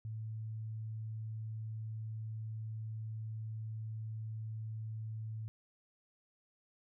sine tone, 110 Hz, A2, in tune, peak -39 dBFS, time 0.05-5.48 s, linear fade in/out 0 ms, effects none

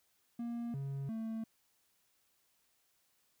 triangle tone with pitch steps, 235.6 / 137.8 / 223.3 Hz, A#3 / C#3 / A3, +19 / -10 / +26 cents, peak -35 dBFS, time 0.39-1.44 s, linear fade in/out 5 ms, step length 350 ms, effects white hiss -75 dBFS RMS until 3.4 s

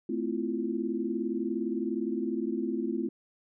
sine chord, F major seventh, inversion first, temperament equal with one note detuned, 220 / 257.3 / 329.6 / 349.2 Hz, A3 / C4 / E4 / F4, 0 / -29 / 0 / 0 cents, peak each -34 dBFS, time 0.09-3.09 s, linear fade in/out 5 ms, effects none

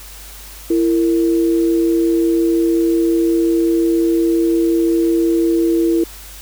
sine tone pair together, 334.4 / 460 Hz, E4 / A#4, +25 / -23 cents, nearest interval tritone, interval 552 cents, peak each -12 / -21 dBFS, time 0.7-6.04 s, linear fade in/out 5 ms, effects added 50 Hz sine -37 dBFS peak until 6.41 s + white hiss -37 dBFS RMS until 6.41 s

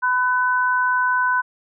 sine tone pair together, 1003 / 1504.1 Hz, B5 / F#6, +26 / +28 cents, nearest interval perfect fifth, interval 702 cents, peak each -19 dBFS, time 0.02-1.42 s, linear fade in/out 20 ms, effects none

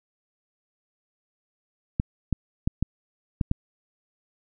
clicks, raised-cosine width 5 ms, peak -10 dBFS, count 6, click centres 1.999 / 2.327 / 2.675 / 2.826 / 3.412 / 3.514 s, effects none

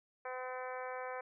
harmonic tone, 254.8 Hz, C4, 46 cents flat, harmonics 2 / 3 / 4 / 5 / 6 / 7 / 8 / 9, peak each -43 / -46 / -47 / -50 / -50 / -52 / -56 / -54 dBFS, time 0.25-1.21 s, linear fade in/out 5 ms, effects none

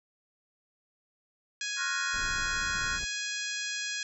harmonic tone, 832 Hz, G#5, 3 cents sharp, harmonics 2 / 3 / 4 / 5 / 6 / 7 / 8 / 9, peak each -37 / -39 / -40 / -41 / -42 / -42 / -43 / -44 dBFS, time 1.61-4.03 s, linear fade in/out 2 ms
sine chord, Gb major seventh, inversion second, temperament equal with one note detuned, 1080.3 / 1396.9 / 1480 / 1864.7 Hz, Db6 / F6 / Gb6 / Bb6, -45 / 0 / 0 / 0 cents, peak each -40 / -36 / -35 / -38 dBFS, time 1.76-3 s, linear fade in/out 50 ms
brown noise, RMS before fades -41 dBFS, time 2.13-3.05 s, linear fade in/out 10 ms
effects none

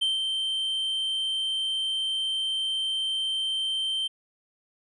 triangle tone with ADSR envelope, 3122 Hz, G7, 8 cents flat, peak -20 dBFS, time 0.01-4.08 s, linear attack 13 ms, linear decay 160 ms, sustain -4 dB, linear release 14 ms, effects resampled to 24000 Hz

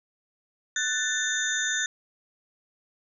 sine tone cluster, 1495 / 1767 / 3616 / 6250 / 6870 Hz, F#6 / A6 / A7 / G8 / A8, +17 / +7 / +47 / -6 / -42 cents, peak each -31 / -29 / -32 / -33 / -32 dBFS, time 0.76-1.86 s, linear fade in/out 2 ms, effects none

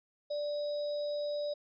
sine tone with sample-and-hold, 587.3 Hz, D5, in tune, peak -32 dBFS, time 0.3-1.54 s, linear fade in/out 10 ms, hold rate 4410 Hz, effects resampled to 16000 Hz

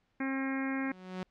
harmonic tone, 268.4 Hz, C4, 44 cents sharp, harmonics 1 / 2 / 3 / 4 / 5 / 6 / 7 / 8 / 9, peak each -32 / -44 / -45 / -45 / -48 / -42 / -44 / -43 / -49 dBFS, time 0.2-0.92 s, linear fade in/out 5 ms
sawtooth tone with exponential growth, 184.7 Hz, F#3, 3 cents flat, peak -30 dBFS, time 0.63-1.23 s, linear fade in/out 2 ms, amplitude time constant 130 ms
effects pink hiss -75 dBFS RMS until 1.3 s + low-pass 4000 Hz 12 dB/octave

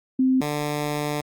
sine / 10% pulse tone pair in turn, 260 / 148.04 Hz, C4 / D3, -11 / +14 cents, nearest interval minor seventh, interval 975 cents, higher first, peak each -16 dBFS, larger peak neither, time 0.19-0.41 / 0.41-1.21 s, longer second, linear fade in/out 5 ms, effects Opus 32 kbps

